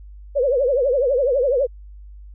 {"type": "tone with vibrato", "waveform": "sine", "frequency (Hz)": 526, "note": "C5", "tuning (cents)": 9, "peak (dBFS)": -15, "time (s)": [0.35, 1.67], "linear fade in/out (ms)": 20, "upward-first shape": "triangle", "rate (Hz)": 12, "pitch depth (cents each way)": 210, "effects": ["added 50 Hz sine -37 dBFS peak until 2.34 s"]}